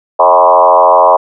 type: tone with frequency modulation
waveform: sine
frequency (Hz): 807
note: G#5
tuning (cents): -50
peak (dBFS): -3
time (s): 0.19-1.17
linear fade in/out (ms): 10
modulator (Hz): 86.8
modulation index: 3.2
effects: none